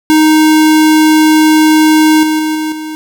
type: tone with level steps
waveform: square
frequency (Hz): 311.1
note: D#4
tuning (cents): 0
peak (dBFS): -5 / -10 / -12 / -14 / -20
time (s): 0.1-2.95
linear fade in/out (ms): 0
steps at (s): 2.23 / 2.39 / 2.55 / 2.72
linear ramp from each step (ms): 2
effects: none